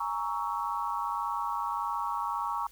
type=chord; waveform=sine; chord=A# half-diminished seventh; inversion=third; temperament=equal with one note detuned; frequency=830.6 / 932.3 / 1117.7 / 1318.5 Hz; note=G#5 / A#5 / C#6 / E6; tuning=0 / 0 / +14 / 0 cents; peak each=-38 / -33 / -33 / -39 dBFS; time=0-2.67 s; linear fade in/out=5 ms; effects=added 50 Hz sine -58 dBFS peak until 2.71 s + white hiss -58 dBFS RMS until 2.71 s